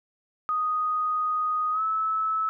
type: tone with pitch glide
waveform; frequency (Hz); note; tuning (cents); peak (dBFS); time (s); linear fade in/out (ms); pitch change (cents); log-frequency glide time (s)
sine; 1244.5 to 1301.9; D#6 to E6; 0 to -22; -23; 0.49-2.49; 0; +78; 1.72-1.82
effects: none